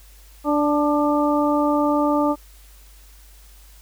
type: harmonic tone with a mistuned harmonic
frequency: 293.7 Hz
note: D4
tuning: in tune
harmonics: 1 / 2 / 3 / 4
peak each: -19 / -22 / -24 / -25 dBFS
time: 0.44-2.36 s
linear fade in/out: 50 ms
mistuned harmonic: 4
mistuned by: +24 cents
effects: added 50 Hz sine -45 dBFS peak until 3.81 s + white hiss -52 dBFS RMS until 3.81 s